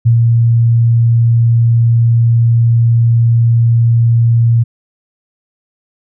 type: tone with ADSR envelope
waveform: sine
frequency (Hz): 116.54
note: A#2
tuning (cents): 0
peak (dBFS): -4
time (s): 0.05-4.64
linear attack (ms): 17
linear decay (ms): 95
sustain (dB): -2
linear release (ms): 17
effects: none